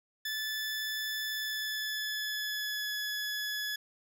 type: tone with pitch glide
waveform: 20% pulse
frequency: 1742 to 1699.3 Hz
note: A6 to G#6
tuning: -18 to +39 cents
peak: -28 dBFS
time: 0.25-3.76 s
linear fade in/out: 5 ms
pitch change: -43 cents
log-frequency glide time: 1.28-2.91 s
effects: none